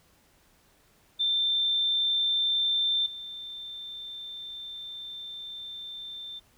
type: tone with level steps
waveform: sine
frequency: 3569 Hz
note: A7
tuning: 24 cents sharp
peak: -23 / -37 dBFS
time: 1.19-6.4 s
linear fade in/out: 20 ms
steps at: 3.06 s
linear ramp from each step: 2 ms
effects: pink hiss -63 dBFS RMS until 6.57 s